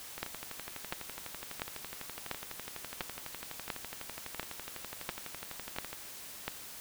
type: two click trains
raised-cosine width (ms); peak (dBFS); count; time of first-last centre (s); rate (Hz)
0.3; -17 / -24; 10 / 70; 0.23-6.48 / 0.18-5.93; 1.44 / 12
effects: white hiss -47 dBFS RMS until 6.8 s